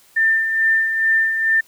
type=tone with tremolo; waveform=sine; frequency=1792 Hz; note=A6; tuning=31 cents sharp; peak=-12 dBFS; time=0.16-1.61 s; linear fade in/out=10 ms; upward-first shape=sine; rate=2.3 Hz; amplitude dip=50%; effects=white hiss -52 dBFS RMS until 1.67 s